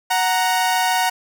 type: tone pair together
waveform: sawtooth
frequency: 740.6 / 932.3 Hz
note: F#5 / A#5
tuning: +1 / 0 cents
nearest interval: major third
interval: 399 cents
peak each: -15 / -16 dBFS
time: 0.1-1.1 s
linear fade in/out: 10 ms
effects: none